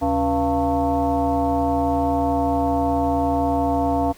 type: tone with frequency modulation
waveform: sine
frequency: 485.4 Hz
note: B4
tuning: 30 cents flat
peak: -17 dBFS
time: 0.01-4.13 s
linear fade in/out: 20 ms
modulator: 206 Hz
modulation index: 1.9
effects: pink hiss -48 dBFS RMS until 4.17 s